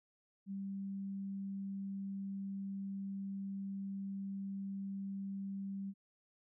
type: tone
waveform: sine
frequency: 196 Hz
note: G3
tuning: in tune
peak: -39 dBFS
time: 0.46-5.94 s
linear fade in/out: 50 ms
effects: none